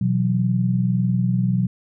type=chord; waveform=sine; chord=B suspended fourth; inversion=none; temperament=equal; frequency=123.47 / 164.81 / 185 Hz; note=B2 / E3 / F#3; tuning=0 / 0 / 0 cents; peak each=-20 / -26 / -20 dBFS; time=0.01-1.67 s; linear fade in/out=5 ms; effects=none